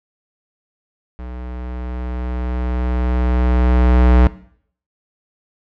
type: tone with level ramp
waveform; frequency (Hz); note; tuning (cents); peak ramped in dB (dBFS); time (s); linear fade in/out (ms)
square; 61.74; B1; 0; -29 to -8; 1.19-4.27; 0
effects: noise-tail reverb RT60 0.6 s tail -18 dB re dry + low-pass 2000 Hz 12 dB/octave